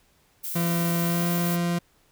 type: noise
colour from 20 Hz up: violet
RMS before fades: -32 dBFS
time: 0.43-1.57 s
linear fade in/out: 20 ms
type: tone with pitch glide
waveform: 40% pulse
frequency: 170.2 to 172.68 Hz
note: F3 to F3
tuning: -44 to -19 cents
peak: -22 dBFS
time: 0.55-1.79 s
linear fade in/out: 10 ms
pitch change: +25 cents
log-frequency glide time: 1.05-1.25 s
effects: pink hiss -63 dBFS RMS until 2.11 s